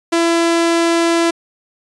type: tone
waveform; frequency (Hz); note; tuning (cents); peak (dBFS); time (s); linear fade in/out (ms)
sawtooth; 335.8; E4; +32; -8; 0.12-1.31; 10
effects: resampled to 22050 Hz